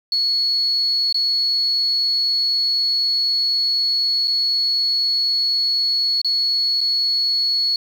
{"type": "tone with dropouts", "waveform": "sine", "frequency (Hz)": 4372, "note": "C#8", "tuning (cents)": -25, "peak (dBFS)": -16, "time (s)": [0.12, 7.76], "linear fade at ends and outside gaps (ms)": 2, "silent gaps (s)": [[1.126, 1.144], [4.274, 4.278], [6.216, 6.246], [6.807, 6.812]], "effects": ["7-bit"]}